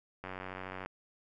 click train, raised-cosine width 0.5 ms, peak -26 dBFS, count 59, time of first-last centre 0.24-0.86 s, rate 93.5 Hz, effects none

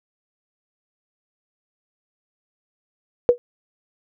sine tone with exponential decay, 485.3 Hz, B4, 30 cents flat, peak -5 dBFS, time 3.29-3.38 s, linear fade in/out 0 ms, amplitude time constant 19 ms, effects none

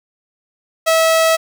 sawtooth tone, 649 Hz, E5, 27 cents flat, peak -7 dBFS, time 0.86-1.37 s, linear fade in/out 20 ms, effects none

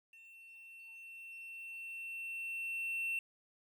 triangle tone with level ramp, 2700 Hz, E7, 41 cents sharp, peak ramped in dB -54 to -32 dBFS, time 0.13-3.19 s, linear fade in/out 2 ms, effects 12-bit

